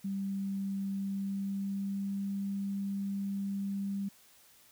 sine tone with pitch glide, 196 to 197.93 Hz, G3 to G3, 0 to +17 cents, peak -32 dBFS, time 0.04-4.09 s, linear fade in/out 10 ms, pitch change +17 cents, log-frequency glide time 0.88-2.31 s, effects white hiss -61 dBFS RMS until 4.71 s

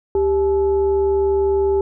sine tone with frequency modulation, 394 Hz, G4, 9 cents sharp, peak -14 dBFS, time 0.15-1.81 s, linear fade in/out 2 ms, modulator 463 Hz, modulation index 0.41, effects none

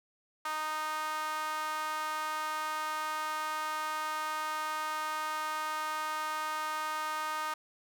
sawtooth tone with high-pass filter, 309.3 Hz, D#4, 10 cents flat, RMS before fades -35 dBFS, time 0.45-7.54 s, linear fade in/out 5 ms, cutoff 1100 Hz, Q 4.5, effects none

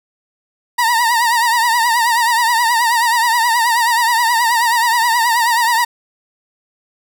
30% pulse tone with vibrato, 937 Hz, A#5, 9 cents sharp, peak -9 dBFS, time 0.78-5.85 s, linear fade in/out 10 ms, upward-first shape triangle, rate 9.4 Hz, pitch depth 100 cents each way, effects none

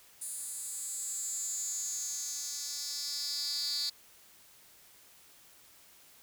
10% pulse tone with high-pass filter sweep, 288.3 Hz, D4, 32 cents flat, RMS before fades -37 dBFS, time 0.21-3.9 s, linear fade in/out 10 ms, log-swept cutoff 9200 to 4500 Hz, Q 6.6, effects white hiss -59 dBFS RMS until 6.22 s

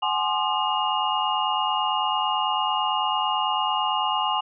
sine tone cluster, 755 / 844 / 1051 / 1209 / 2849 Hz, F#5 / G#5 / C6 / D6 / F7, +35 / +28 / +7 / +50 / +34 cents, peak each -29 / -26 / -27 / -30 / -28 dBFS, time 0.02-4.41 s, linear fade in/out 10 ms, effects none

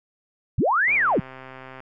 sine linear two-way sweep, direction up then down, 55 to 2467 to 102 Hz, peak -17 dBFS, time 0.58-1.2 s, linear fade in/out 5 ms, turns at 0.94 s
click train, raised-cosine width 0.5 ms, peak -25 dBFS, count 122, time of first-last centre 0.88-1.804 s, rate 131 Hz
effects none

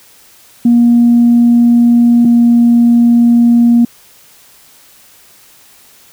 sine tone pair in turn, 237.5 / 236.5 Hz, A#3 / A#3, +33 / +25 cents, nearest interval unison, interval 8 cents, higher first, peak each -3 dBFS, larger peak neither, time 0.65-2.25 / 2.25-3.85 s, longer neither, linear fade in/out 5 ms, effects tanh soft clip ceiling 0 dBFS + white hiss -43 dBFS RMS until 6.12 s

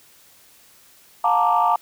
sine chord, Bb major seventh, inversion second, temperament equal with one note detuned, 711.1 / 880 / 932.3 / 1174.7 Hz, F5 / A5 / Bb5 / D6, +31 / 0 / 0 / 0 cents, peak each -20 dBFS, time 1.24-1.76 s, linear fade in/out 5 ms, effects tanh soft clip ceiling -7 dBFS + white hiss -52 dBFS RMS until 1.81 s

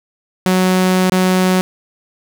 sawtooth tone with dropouts, 185 Hz, F#3, in tune, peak -7 dBFS, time 0.46-1.61 s, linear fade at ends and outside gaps 0 ms, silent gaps 1.098-1.121 s, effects none

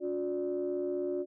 sine tone cluster, 285.4 / 360.9 / 586 Hz, D4 / F#4 / D5, -49 / -43 / -4 cents, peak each -38 / -31 / -37 dBFS, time 0-1.26 s, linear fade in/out 50 ms, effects tanh soft clip ceiling -23 dBFS

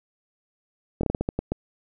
slowing click train, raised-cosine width 2 ms, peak -11 dBFS, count 9, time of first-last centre 1.01-1.52 s, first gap 23 ms, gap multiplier 1.28, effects none

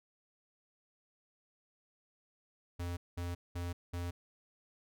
square tone bursts, 87.31 Hz, F2, in tune, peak -37 dBFS, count 4, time 2.79-4.11 s, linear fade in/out 10 ms, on 180 ms, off 200 ms, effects none

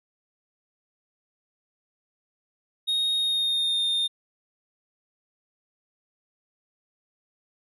triangle tone with pitch glide, 3729 to 3646 Hz, A#7 to A#7, 0 to -39 cents, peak -21 dBFS, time 2.87-4.08 s, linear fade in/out 20 ms, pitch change -39 cents, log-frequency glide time 3.16-3.83 s, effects none

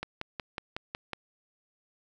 click train, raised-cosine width 0.3 ms, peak -18 dBFS, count 7, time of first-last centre 0.03-1.133 s, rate 5.44 Hz, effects none

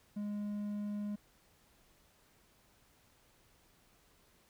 triangle tone, 206.7 Hz, G#3, 8 cents flat, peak -34 dBFS, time 0.16-1.16 s, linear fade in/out 10 ms, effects pink hiss -68 dBFS RMS until 4.49 s

